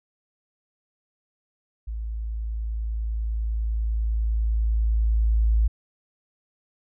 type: tone with level ramp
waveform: sine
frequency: 55 Hz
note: A1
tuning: in tune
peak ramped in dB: -28 to -16 dBFS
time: 1.87-5.68 s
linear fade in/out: 10 ms
effects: none

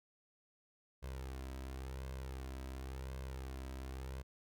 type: tone with flanger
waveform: sawtooth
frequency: 65.6 Hz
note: C2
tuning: 5 cents sharp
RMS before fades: -45 dBFS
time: 1.02-4.23 s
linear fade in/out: 20 ms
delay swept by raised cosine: 1.9 to 3.1 ms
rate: 0.93 Hz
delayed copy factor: +0.55
effects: none

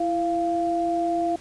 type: tone pair together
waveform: sine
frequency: 334 / 692 Hz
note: E4 / F5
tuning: +23 / -16 cents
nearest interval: octave + minor second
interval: 1261 cents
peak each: -25 / -23 dBFS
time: 0-1.36 s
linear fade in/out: 5 ms
effects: pink hiss -47 dBFS RMS until 1.4 s + resampled to 22050 Hz

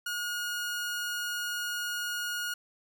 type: tone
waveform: sawtooth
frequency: 1438 Hz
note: F#6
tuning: 50 cents flat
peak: -28 dBFS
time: 0.06-2.54 s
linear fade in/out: 5 ms
effects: none

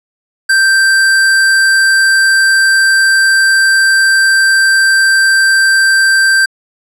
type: tone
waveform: square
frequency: 1568 Hz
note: G6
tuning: in tune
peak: -7 dBFS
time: 0.49-6.46 s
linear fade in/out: 10 ms
effects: low-pass 11000 Hz 12 dB/octave

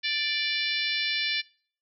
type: harmonic tone with a mistuned harmonic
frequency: 587.3 Hz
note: D5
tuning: in tune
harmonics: 3 / 4 / 5 / 6 / 7 / 8 / 9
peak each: -34 / -31 / -34 / -32 / -34 / -37 / -37 dBFS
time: 0.03-1.42 s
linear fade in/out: 20 ms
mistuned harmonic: 9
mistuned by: +21 cents
effects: noise-tail reverb RT60 0.5 s tail -23 dB re dry

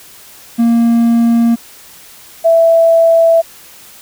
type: tone pair in turn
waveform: triangle / sine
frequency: 232.8 / 661.7 Hz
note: A#3 / E5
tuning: -2 / +6 cents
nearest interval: octave + tritone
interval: 1808 cents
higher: second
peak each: -5 dBFS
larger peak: neither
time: 0.58-1.56 / 2.44-3.42 s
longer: neither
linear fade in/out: 20 ms
effects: white hiss -38 dBFS RMS until 4.01 s

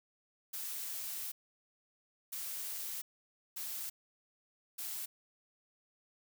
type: noise bursts at uneven times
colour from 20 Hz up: blue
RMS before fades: -41 dBFS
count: 4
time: 0.53-1.32 / 2.32-3.02 / 3.56-3.9 / 4.78-5.06 s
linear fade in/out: 10 ms
effects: none

